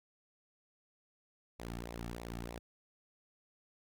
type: tone with flanger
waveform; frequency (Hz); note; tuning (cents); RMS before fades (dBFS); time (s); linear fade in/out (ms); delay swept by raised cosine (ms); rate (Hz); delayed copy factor
sawtooth; 58.27; A#1; 0; -44; 1.59-2.59; 10; 0.63 to 2.03; 3.2; -0.7
effects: none

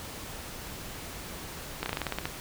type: slowing click train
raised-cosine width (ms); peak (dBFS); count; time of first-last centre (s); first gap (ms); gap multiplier
0.3; -14; 10; 1.83-2.255; 30; 1.11
effects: pink hiss -41 dBFS RMS until 2.4 s

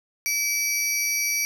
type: tone pair together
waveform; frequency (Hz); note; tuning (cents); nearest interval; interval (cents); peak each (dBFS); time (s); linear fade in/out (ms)
35% pulse; 2300 / 5796; D7 / F#8; -37 / -37; octave + major third; 1600; -23; 0.26-1.45; 0
effects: none

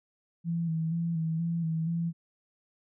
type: tone with vibrato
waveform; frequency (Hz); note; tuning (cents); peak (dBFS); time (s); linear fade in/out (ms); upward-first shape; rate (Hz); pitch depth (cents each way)
sine; 164.81; E3; 0; -27; 0.44-2.13; 50; square; 2.1; 35
effects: none

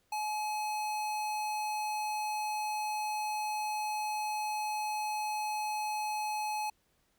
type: tone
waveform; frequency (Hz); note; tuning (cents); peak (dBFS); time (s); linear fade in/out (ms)
square; 850; G#5; +40; -33; 0.12-6.7; 5
effects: pink hiss -73 dBFS RMS until 7.18 s

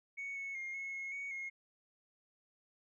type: tone with pitch steps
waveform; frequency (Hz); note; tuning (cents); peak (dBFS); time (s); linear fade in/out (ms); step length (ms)
sine; 2223 / 2203 / 2128 / 2180 / 2168 / 2232 / 2154; C#7 / C#7 / C7 / C#7 / C#7 / C#7 / C7; +4 / -11 / +29 / -29 / -39 / +11 / +50; -38; 0.17-1.5; 20; 190
effects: tanh soft clip ceiling -37 dBFS

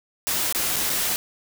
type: noise with dropouts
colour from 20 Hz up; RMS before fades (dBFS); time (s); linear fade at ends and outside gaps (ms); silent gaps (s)
white; -24; 0.27-1.16; 0; 0.525-0.548 / 0.76-0.764 / 0.896-0.9
effects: none

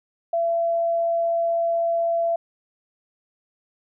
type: tone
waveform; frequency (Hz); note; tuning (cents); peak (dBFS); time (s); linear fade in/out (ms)
sine; 674; E5; +38; -19; 0.33-2.36; 5
effects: none

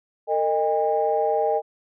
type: tone cluster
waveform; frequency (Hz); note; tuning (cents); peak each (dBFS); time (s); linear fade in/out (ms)
sine; 454.2 / 618 / 806; A#4 / D#5 / G5; -45 / -12 / +48; -23; 0.27-1.62; 50
effects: tanh soft clip ceiling -9 dBFS

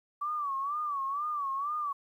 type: tone with vibrato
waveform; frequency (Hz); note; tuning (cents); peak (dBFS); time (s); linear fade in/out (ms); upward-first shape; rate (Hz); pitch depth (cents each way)
sine; 1147; D6; -41; -30; 0.21-1.93; 10; sine; 2.1; 110
effects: 11-bit

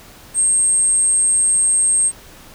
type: tone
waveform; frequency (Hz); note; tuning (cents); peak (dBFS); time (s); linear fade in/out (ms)
sine; 8460; C9; +18; -12; 0.34-2.12; 50
effects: pink hiss -42 dBFS RMS until 2.54 s

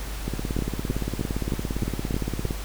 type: two click trains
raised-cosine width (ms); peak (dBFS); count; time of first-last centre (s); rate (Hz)
3; -12 / -14; 7 / 40; 0.59-2.453 / 0.28-2.509; 3.22 / 17.5
effects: added 50 Hz sine -31 dBFS peak until 2.64 s + pink hiss -38 dBFS RMS until 2.64 s

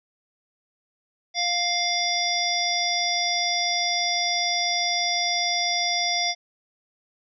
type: harmonic tone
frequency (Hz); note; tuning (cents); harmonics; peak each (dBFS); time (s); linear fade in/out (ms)
701; F5; +6; 1 / 3 / 5 / 7 / 8; -28 / -28 / -28 / -28 / -28; 1.34-6.35; 50
effects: none

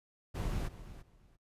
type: noise with echo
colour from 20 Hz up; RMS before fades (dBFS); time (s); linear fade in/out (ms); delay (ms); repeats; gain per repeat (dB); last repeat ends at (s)
brown; -35; 0.34-0.69; 20; 340; 2; -14; 1.37
effects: noise-tail reverb RT60 0.1 s tail -24 dB re dry + resampled to 32000 Hz

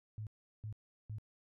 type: tone bursts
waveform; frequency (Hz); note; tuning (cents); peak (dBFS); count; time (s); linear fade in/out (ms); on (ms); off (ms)
sine; 107.5; A2; -40; -40; 3; 0.18-1.184; 0; 88; 370
effects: none

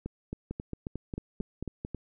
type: two click trains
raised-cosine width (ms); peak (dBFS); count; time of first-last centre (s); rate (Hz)
3; -22 / -22; 7 / 8; 0.51-1.849 / 0.06-1.947; 4.48 / 3.71
effects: none

